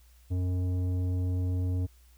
triangle tone with tanh clipping, 90.8 Hz, F#2, 32 cents flat, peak -28 dBFS, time 0.3-1.87 s, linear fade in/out 20 ms, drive 15 dB, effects added 60 Hz sine -55 dBFS peak until 2.17 s + white hiss -65 dBFS RMS until 2.17 s

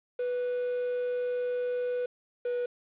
triangle tone pair in turn, 493.3 / 488.2 Hz, B4 / B4, -2 / -20 cents, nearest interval unison, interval 18 cents, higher first, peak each -26 dBFS, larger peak neither, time 0.19-2.06 / 2.45-2.66 s, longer first, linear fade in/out 5 ms, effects resampled to 8000 Hz + 9-bit

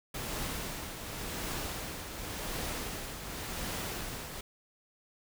pink noise with tremolo, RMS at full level -36 dBFS, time 0.14-4.41 s, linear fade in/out 5 ms, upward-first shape triangle, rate 0.9 Hz, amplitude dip 55%, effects none

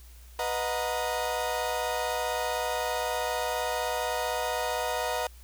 35% pulse chord, B major seventh, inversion none, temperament equal with one note detuned, 493.9 / 622.3 / 726.4 / 932.3 Hz, B4 / D#5 / F#5 / A#5, 0 / 0 / -32 / 0 cents, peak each -32 dBFS, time 0.39-5.27 s, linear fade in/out 2 ms, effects added 60 Hz sine -47 dBFS peak until 5.43 s + white hiss -57 dBFS RMS until 5.43 s

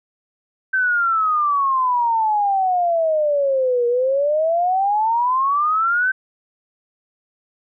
sine exponential two-way sweep, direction down then up, 1553 to 473.3 to 1553 Hz, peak -15 dBFS, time 0.73-6.12 s, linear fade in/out 10 ms, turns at 3.87 s, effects none

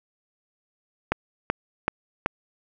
click train, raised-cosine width 0.5 ms, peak -6 dBFS, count 4, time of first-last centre 1.12-2.261 s, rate 2.63 Hz, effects none

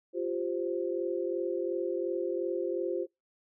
sine chord, F suspended second, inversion none, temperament equal, 349.2 / 392 / 523.3 Hz, F4 / G4 / C5, 0 / 0 / 0 cents, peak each -32 / -35 / -35 dBFS, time 0.13-3.07 s, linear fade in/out 50 ms, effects noise-tail reverb RT60 0.2 s tail -24 dB re dry

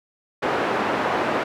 pink band-pass noise, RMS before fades -23 dBFS, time 0.42-1.44 s, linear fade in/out 10 ms, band 330 to 1600 Hz, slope 12 dB/octave, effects none

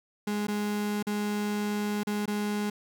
35% pulse tone with dropouts, 207.7 Hz, G#3, in tune, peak -26 dBFS, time 0.27-2.7 s, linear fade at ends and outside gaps 5 ms, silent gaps 0.47-0.482 / 1.027-1.068 / 2.034-2.07 / 2.258-2.277 s, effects none

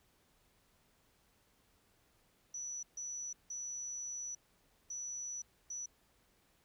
sine tone bursts at uneven times, 5920 Hz, F#8, in tune, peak -40 dBFS, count 5, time 2.54-2.83 / 2.97-3.33 / 3.5-4.35 / 4.9-5.42 / 5.7-5.86 s, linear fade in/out 5 ms, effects pink hiss -72 dBFS RMS until 6.64 s

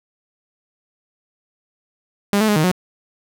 sawtooth tone with pitch steps, 202.2 / 217.5 / 208.2 / 155.1 / 182.3 Hz, G#3 / A3 / G#3 / D#3 / F#3, -46 / -20 / +5 / -5 / -25 cents, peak -10 dBFS, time 2.33-2.715 s, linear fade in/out 0 ms, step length 77 ms, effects none

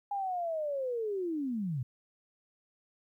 sine linear sweep, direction down, 819 to 115.9 Hz, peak -31 dBFS, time 0.11-1.83 s, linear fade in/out 5 ms, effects 12-bit

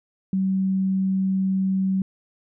sine tone, 190.7 Hz, G3, 47 cents flat, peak -19 dBFS, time 0.33-2.02 s, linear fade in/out 2 ms, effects none

